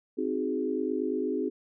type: chord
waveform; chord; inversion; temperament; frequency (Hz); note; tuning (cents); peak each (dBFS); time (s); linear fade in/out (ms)
sine; Ab dominant seventh; first; equal with one note detuned; 261.6 / 311.1 / 370 / 418.2; C4 / Eb4 / Gb4 / Ab4; 0 / 0 / 0 / +12; -32 / -33 / -33 / -32; 0.17-1.5; 20
effects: none